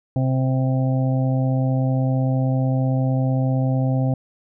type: harmonic tone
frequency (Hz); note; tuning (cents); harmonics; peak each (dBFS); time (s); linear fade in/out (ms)
130.8; C3; 0; 1 / 2 / 4 / 5 / 6; -18 / -24 / -30 / -32 / -34; 0.16-4.14; 2
effects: none